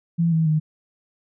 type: tone with pitch steps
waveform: sine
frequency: 168 / 161.34 / 154.95 Hz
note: E3 / E3 / D#3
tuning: +33 / -37 / -7 cents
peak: -16 dBFS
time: 0.18-0.6 s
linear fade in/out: 20 ms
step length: 140 ms
effects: none